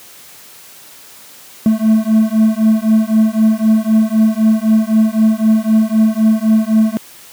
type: beating tone pair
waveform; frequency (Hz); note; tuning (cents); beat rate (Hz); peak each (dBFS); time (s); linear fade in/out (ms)
triangle; 217.5 / 221.4; A3 / A3; -20 / +11; 3.9; -10; 1.66-6.97; 0
effects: white hiss -39 dBFS RMS until 7.32 s + high-pass 100 Hz 12 dB/octave